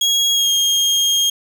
30% pulse tone with pitch glide, 3303 to 3235 Hz, G#7 to G#7, -10 to -46 cents, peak -11 dBFS, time 0.01-1.3 s, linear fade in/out 5 ms, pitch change -36 cents, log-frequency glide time 0.32-0.5 s, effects none

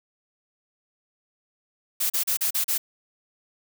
blue noise bursts, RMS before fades -24 dBFS, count 6, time 2-2.78 s, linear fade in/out 10 ms, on 100 ms, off 36 ms, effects none

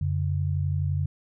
sine tone pair together, 90.1 / 141.9 Hz, F#2 / C#3, -45 / +41 cents, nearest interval minor sixth, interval 786 cents, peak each -25 / -27 dBFS, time 0.01-1.06 s, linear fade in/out 5 ms, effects none

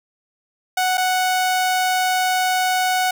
sawtooth tone with dropouts, 740 Hz, F#5, in tune, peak -13 dBFS, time 0.77-3.11 s, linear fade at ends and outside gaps 5 ms, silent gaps 0.973-0.978 s, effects none

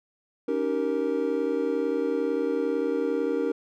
triangle chord, Eb dominant seventh, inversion third, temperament just, 280 / 311.1 / 388.9 / 466.7 Hz, Db4 / Eb4 / G4 / Bb4, +18 / 0 / -14 / +2 cents, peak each -28 / -29 / -29 / -25 dBFS, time 0.48-3.52 s, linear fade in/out 5 ms, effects none

